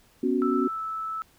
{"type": "chord", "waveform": "sine", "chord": "B suspended second", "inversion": "none", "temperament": "equal", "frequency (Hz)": [246.9, 277.2, 370], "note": ["B3", "C#4", "F#4"], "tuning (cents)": [0, 0, 0], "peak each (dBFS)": -26, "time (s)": [0.23, 0.68], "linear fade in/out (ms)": 5}
{"type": "tone with pitch glide", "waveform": "sine", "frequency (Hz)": [1318.5, 1310.9], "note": ["E6", "E6"], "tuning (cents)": [0, -10], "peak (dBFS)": -29, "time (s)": [0.42, 1.22], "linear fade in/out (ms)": 0, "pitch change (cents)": -10, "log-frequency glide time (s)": [0.74, 0.79]}
{"effects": ["pink hiss -60 dBFS RMS until 1.38 s"]}